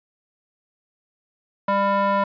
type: tone with band-pass filter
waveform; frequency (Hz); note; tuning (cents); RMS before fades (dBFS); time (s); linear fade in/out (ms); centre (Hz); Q
square; 199; G3; +26; -20; 1.68-2.24; 5; 920; 2.4
effects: resampled to 11025 Hz